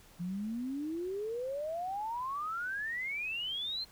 sine exponential sweep, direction up, 169.7 to 4232 Hz, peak -34 dBFS, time 0.19-3.85 s, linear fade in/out 20 ms, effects pink hiss -59 dBFS RMS until 3.91 s

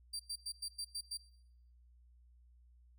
30% pulse tone bursts, 4699 Hz, D8, in tune, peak -36 dBFS, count 7, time 0.13-1.174 s, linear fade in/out 10 ms, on 66 ms, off 97 ms, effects noise-tail reverb RT60 0.8 s tail -20 dB re dry + added 60 Hz sine -61 dBFS peak until 2.98 s

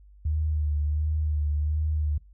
sine tone with vibrato, 75.7 Hz, D#2, 47 cents flat, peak -23 dBFS, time 0.25-2.18 s, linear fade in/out 5 ms, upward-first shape sine, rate 1.4 Hz, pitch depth 39 cents each way, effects noise-tail reverb RT60 0.2 s tail -22 dB re dry + added 50 Hz sine -49 dBFS peak until 2.33 s

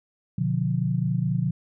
sine chord, B diminished, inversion none, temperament just, 123.47 / 148.16 / 177.8 Hz, B2 / D3 / F3, 0 / +16 / +31 cents, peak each -26 dBFS, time 0.38-1.51 s, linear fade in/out 5 ms, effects none

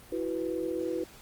sine chord, E suspended second, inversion none, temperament equal, 329.6 / 370 / 493.9 Hz, E4 / F#4 / B4, 0 / 0 / 0 cents, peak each -33 / -34 / -34 dBFS, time 0.12-1.04 s, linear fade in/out 5 ms, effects pink hiss -52 dBFS RMS until 1.21 s + Opus 32 kbps

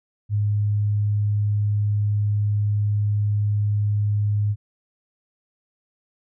sine tone, 103.83 Hz, G#2, in tune, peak -18 dBFS, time 0.29-4.56 s, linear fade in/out 50 ms, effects none

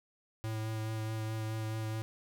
square tone with vibrato, 110 Hz, A2, in tune, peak -35 dBFS, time 0.44-2.02 s, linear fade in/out 0 ms, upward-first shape sine, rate 4.7 Hz, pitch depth 14 cents each way, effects none

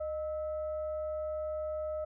sine tone with frequency modulation, 616 Hz, D#5, 17 cents flat, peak -33 dBFS, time 0-2.05 s, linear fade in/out 10 ms, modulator 685 Hz, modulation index 0.33, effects none

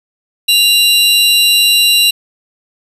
45% pulse tone pair together, 2794 / 3951 Hz, F7 / B7, 0 / 0 cents, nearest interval tritone, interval 600 cents, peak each -10 dBFS, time 0.48-2.11 s, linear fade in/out 10 ms, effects resampled to 32000 Hz + 7-bit

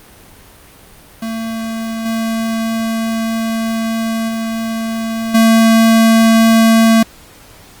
square tone with level steps, 225.4 Hz, A3, 42 cents sharp, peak -20 / -16 / -18 / -7 dBFS, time 1.22-7.03 s, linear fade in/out 5 ms, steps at 2.05 / 4.28 / 5.34 s, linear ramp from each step 10 ms, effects pink hiss -41 dBFS RMS until 7.8 s + Opus 32 kbps

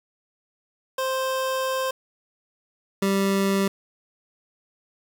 25% pulse tone pair in turn, 524 / 195.84 Hz, C5 / G3, +2 / -1 cents, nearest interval octave + perfect fourth, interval 1703 cents, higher first, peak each -20 / -16 dBFS, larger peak second, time 0.98-1.91 / 3.02-3.68 s, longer first, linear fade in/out 5 ms, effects 7-bit

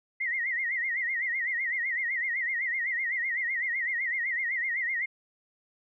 sine tone with vibrato, 1992 Hz, B6, 14 cents sharp, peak -27 dBFS, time 0.2-5.06 s, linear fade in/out 10 ms, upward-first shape sine, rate 7.9 Hz, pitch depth 130 cents each way, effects none

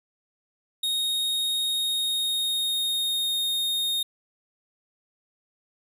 45% pulse tone with pitch glide, 3731 to 3701 Hz, A#7 to A#7, +1 to -13 cents, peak -23 dBFS, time 0.83-4.03 s, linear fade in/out 5 ms, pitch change -14 cents, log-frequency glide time 1.7-3.45 s, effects 10-bit

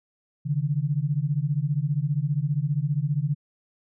sine beating tone pair, 138.59 / 153.59 Hz, C#3 / D#3, 0 / -22 cents, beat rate 15 Hz, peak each -25 dBFS, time 0.45-3.35 s, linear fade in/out 20 ms, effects none

